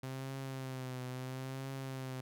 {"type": "tone with vibrato", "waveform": "sawtooth", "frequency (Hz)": 130.81, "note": "C3", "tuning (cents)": 0, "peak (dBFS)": -36, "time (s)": [0.03, 2.21], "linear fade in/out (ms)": 5, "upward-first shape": "triangle", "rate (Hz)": 0.74, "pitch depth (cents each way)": 58, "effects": []}